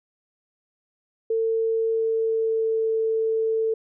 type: tone with pitch glide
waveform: sine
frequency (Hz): 450 to 445.3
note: A4 to A4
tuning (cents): +39 to +21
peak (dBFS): -20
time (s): 1.3-3.74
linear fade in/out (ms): 5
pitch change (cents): -18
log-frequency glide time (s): 1.77-2.88
effects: none

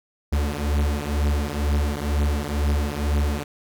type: beating tone pair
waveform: 45% pulse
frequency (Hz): 71.8 / 73.9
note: D2 / D2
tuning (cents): -39 / +11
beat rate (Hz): 2.1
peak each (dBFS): -24 / -23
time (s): 0.32-3.44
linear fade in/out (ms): 10
effects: none

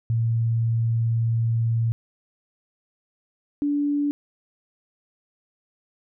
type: tone pair in turn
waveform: sine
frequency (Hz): 114.8 / 289.3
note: A#2 / D4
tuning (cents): -26 / -26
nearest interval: octave + major third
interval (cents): 1600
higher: second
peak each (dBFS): -19 / -20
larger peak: first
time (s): 0.1-1.92 / 3.62-4.11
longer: first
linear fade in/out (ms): 0
effects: none

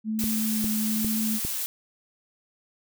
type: tone with vibrato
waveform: sine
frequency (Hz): 217.5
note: A3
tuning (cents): -20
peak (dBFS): -25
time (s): 0.04-1.4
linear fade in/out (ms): 50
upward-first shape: triangle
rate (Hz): 1.1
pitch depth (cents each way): 18
type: noise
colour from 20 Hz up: blue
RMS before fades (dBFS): -30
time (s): 0.19-1.66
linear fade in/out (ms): 0
type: click train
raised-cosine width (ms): 3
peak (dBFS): -19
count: 4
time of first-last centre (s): 0.24-1.45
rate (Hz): 2.48
effects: none

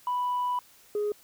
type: tone pair in turn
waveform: sine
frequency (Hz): 987.8 / 416.6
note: B5 / G#4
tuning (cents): 0 / +5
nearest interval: octave + minor third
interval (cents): 1495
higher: first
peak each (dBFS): -24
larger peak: neither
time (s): 0.07-0.59 / 0.95-1.12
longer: first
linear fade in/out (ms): 2
effects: tanh soft clip ceiling -23 dBFS + white hiss -57 dBFS RMS until 1.23 s

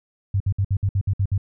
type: tone bursts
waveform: sine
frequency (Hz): 98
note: G2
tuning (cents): 0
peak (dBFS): -17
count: 9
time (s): 0.34-1.379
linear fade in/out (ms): 5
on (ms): 63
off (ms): 59
effects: none

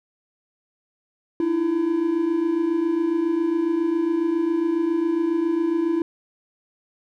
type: tone pair together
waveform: triangle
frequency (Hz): 308.2 / 335.5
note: D#4 / E4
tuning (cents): -16 / +31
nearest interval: minor second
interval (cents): 147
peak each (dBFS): -24 / -18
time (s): 1.4-6.02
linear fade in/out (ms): 2
effects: none

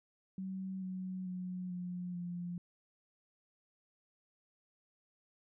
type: tone with pitch steps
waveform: sine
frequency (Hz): 189.6 / 185.91 / 182.3 / 178.75 / 175.28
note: F#3 / F#3 / F#3 / F3 / F3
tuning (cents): +43 / +9 / -25 / +41 / +7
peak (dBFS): -38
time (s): 0.38-2.58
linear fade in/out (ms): 2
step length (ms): 440
effects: none

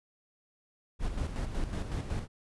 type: noise with tremolo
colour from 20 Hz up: brown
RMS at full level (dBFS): -32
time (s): 0.99-2.28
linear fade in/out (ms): 50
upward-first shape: square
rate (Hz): 5.4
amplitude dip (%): 50
effects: resampled to 24000 Hz

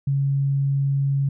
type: tone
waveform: sine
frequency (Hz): 138.59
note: C#3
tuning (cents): 0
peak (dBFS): -18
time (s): 0.07-1.29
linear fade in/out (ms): 5
effects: none

